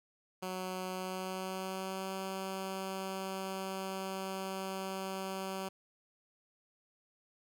10% pulse tone with pitch glide, 185.4 to 191.16 Hz, F#3 to G3, +4 to -43 cents, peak -29 dBFS, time 0.42-5.69 s, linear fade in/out 10 ms, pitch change +53 cents, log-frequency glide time 0.92-2.13 s, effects none

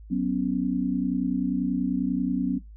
sine chord, F# suspended fourth, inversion none, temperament equal, 185 / 246.9 / 277.2 Hz, F#3 / B3 / C#4, 0 / 0 / 0 cents, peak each -27 dBFS, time 0.1-2.59 s, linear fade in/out 20 ms, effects noise-tail reverb RT60 0.2 s tail -18 dB re dry + added 53 Hz sine -42 dBFS peak until 2.76 s

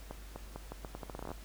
accelerating click train, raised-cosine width 1 ms, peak -27 dBFS, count 16, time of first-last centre 0.11-1.316 s, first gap 250 ms, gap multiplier 0.8, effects added 50 Hz sine -47 dBFS peak until 1.44 s + pink hiss -55 dBFS RMS until 1.44 s

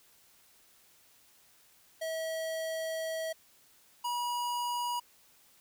square tone pair in turn, 645 / 966.4 Hz, E5 / B5, -38 / -38 cents, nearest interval perfect fifth, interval 700 cents, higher second, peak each -34 / -32 dBFS, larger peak second, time 2.01-3.33 / 4.04-5 s, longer first, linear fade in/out 10 ms, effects white hiss -63 dBFS RMS until 5.6 s

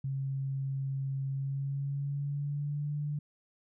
sine tone with pitch glide, 135.8 to 147.24 Hz, C#3 to D3, -35 to +5 cents, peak -31 dBFS, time 0.04-3.19 s, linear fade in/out 5 ms, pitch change +140 cents, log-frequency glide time 1.29-2.94 s, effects none

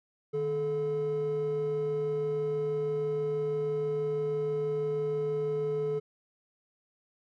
triangle tone pair together, 152.56 / 431.5 Hz, D#3 / A4, -34 / -34 cents, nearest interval octave + tritone, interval 1800 cents, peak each -33 / -25 dBFS, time 0.33-6 s, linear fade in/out 20 ms, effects tanh soft clip ceiling -24 dBFS

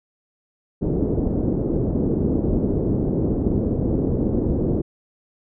white low-pass noise, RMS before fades -21 dBFS, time 0.81-4.82 s, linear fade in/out 20 ms, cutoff 390 Hz, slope 24 dB/octave, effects none

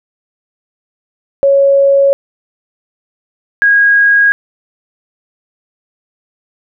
sine tone pair in turn, 554 / 1640.6 Hz, C#5 / G#6, -1 / -22 cents, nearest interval octave + perfect fifth, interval 1879 cents, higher second, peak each -5 dBFS, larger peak neither, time 1.43-2.13 / 3.62-4.32 s, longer neither, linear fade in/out 0 ms, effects none

